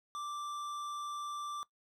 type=tone with tanh clipping; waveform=triangle; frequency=1174.7 Hz; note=D6; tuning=in tune; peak=-40 dBFS; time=0.15-1.63 s; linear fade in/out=0 ms; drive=18 dB; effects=noise-tail reverb RT60 0.1 s tail -18 dB re dry